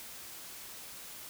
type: silence
effects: white hiss -47 dBFS RMS until 1.29 s